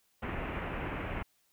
pink low-pass noise, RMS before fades -37 dBFS, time 0.22-1.23 s, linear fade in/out 10 ms, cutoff 2700 Hz, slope 48 dB/octave, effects white hiss -72 dBFS RMS until 1.52 s

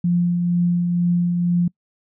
sine tone with tremolo, 174.61 Hz, F3, in tune, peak -14 dBFS, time 0.04-1.68 s, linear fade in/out 5 ms, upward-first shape triangle, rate 2.1 Hz, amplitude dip 35%, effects noise-tail reverb RT60 0.1 s tail -26 dB re dry

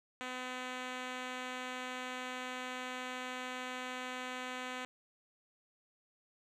5% pulse tone with low-pass filter, 253.4 Hz, B3, 45 cents sharp, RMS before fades -42 dBFS, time 0.21-4.85 s, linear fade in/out 0 ms, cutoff 6600 Hz, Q 0.58, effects none

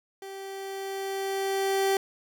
30% pulse tone with level ramp, 389.2 Hz, G4, 12 cents flat, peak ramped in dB -36 to -19 dBFS, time 0.22-1.97 s, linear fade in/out 2 ms, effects none

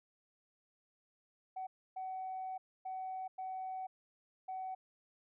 sine tone bursts at uneven times, 753 Hz, F#5, 30 cents sharp, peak -38 dBFS, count 5, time 1.56-1.67 / 1.96-2.58 / 2.85-3.28 / 3.38-3.87 / 4.48-4.75 s, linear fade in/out 10 ms, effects tanh soft clip ceiling -35 dBFS

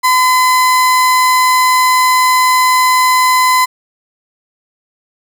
35% pulse tone, 1016 Hz, B5, 49 cents sharp, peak -6 dBFS, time 0.03-3.66 s, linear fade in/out 20 ms, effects none

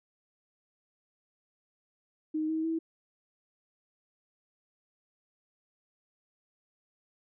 sine tone with pitch steps, 311.1 / 318.2 / 325.4 Hz, D#4 / D#4 / E4, 0 / +39 / -22 cents, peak -28 dBFS, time 2.34-2.79 s, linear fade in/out 10 ms, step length 150 ms, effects none

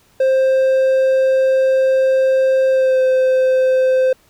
triangle tone with pitch glide, 527 to 518.5 Hz, C5 to C5, +12 to -16 cents, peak -9 dBFS, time 0.2-4.13 s, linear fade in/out 5 ms, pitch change -28 cents, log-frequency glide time 2.7-3.01 s, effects pink hiss -54 dBFS RMS until 4.29 s

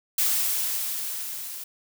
blue noise with level ramp, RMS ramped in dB -22 to -37 dBFS, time 0.18-1.64 s, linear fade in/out 5 ms, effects none

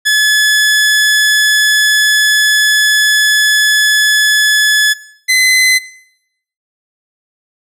sawtooth tone pair in turn, 1713 / 2037 Hz, A6 / C7, -47 / -47 cents, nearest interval minor third, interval 300 cents, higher second, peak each -4 dBFS, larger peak neither, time 0.05-4.94 / 5.28-5.79 s, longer first, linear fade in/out 20 ms, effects noise-tail reverb RT60 0.8 s tail -19 dB re dry + low-pass 12000 Hz 12 dB/octave

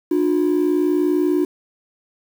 triangle ring-modulated tone, 329.6 Hz, E4, in tune, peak -9 dBFS, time 0.11-1.45 s, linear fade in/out 5 ms, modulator 30 Hz, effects tanh soft clip ceiling -9 dBFS + 7-bit

